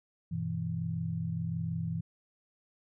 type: chord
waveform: sine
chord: E minor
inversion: first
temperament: equal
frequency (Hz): 98 / 123.47 / 164.81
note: G2 / B2 / E3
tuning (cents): 0 / 0 / 0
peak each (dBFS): -38 / -38 / -33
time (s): 0.31-2.01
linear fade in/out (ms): 10
effects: none